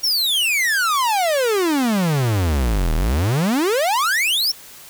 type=exponential two-way sweep; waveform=45% pulse; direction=down then up; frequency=5690 to 37.1 to 5690 Hz; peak=-16 dBFS; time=0.03-4.52 s; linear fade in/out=10 ms; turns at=2.94 s; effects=white hiss -41 dBFS RMS until 4.89 s